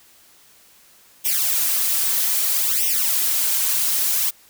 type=noise with flanger; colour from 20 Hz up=blue; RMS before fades=-20 dBFS; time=1.24-4.31 s; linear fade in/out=20 ms; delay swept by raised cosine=0.34 to 5.34 ms; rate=0.62 Hz; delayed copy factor=+0.9; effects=white hiss -52 dBFS RMS until 4.49 s